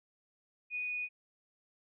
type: tone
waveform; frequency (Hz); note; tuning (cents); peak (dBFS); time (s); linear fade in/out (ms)
sine; 2474; D#7; -10; -34; 0.7-1.09; 50
effects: none